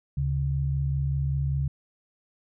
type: tone pair together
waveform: sine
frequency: 73.42 / 138.59 Hz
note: D2 / C#3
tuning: 0 / 0 cents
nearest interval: major seventh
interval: 1100 cents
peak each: -28 / -25 dBFS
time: 0.17-1.68 s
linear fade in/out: 5 ms
effects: none